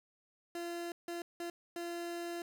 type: tone bursts at uneven times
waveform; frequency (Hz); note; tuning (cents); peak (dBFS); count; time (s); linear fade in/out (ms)
30% pulse; 343.2; F4; -30; -36; 4; 0.55-0.92 / 1.08-1.22 / 1.4-1.5 / 1.76-2.42; 2
effects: none